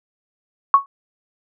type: tone with exponential decay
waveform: sine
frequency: 1108 Hz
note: C#6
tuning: 1 cent flat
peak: -3 dBFS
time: 0.74-0.86 s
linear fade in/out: 1 ms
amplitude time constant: 24 ms
effects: none